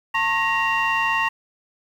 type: tone cluster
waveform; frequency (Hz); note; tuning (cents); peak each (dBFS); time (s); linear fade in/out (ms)
sine; 902 / 1086 / 1882 / 2765; A5 / C#6 / A#6 / F7; +43 / -36 / +16 / -18; -23 / -23 / -22 / -23; 0.14-1.29; 10
effects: tanh soft clip ceiling -13 dBFS + 8-bit